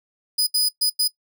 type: tone bursts at uneven times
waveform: sawtooth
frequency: 4978 Hz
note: D#8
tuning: in tune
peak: -14 dBFS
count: 4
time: 0.38-0.47 / 0.54-0.69 / 0.81-0.9 / 0.99-1.08 s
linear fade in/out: 10 ms
effects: noise-tail reverb RT60 0.1 s tail -20 dB re dry